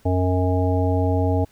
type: harmonic tone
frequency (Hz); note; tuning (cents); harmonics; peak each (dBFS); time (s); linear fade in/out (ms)
91.5; F#2; -19; 1 / 3 / 5 / 7 / 9; -19 / -24 / -26 / -27 / -29; 0.05-1.45; 10
effects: pink hiss -57 dBFS RMS until 1.51 s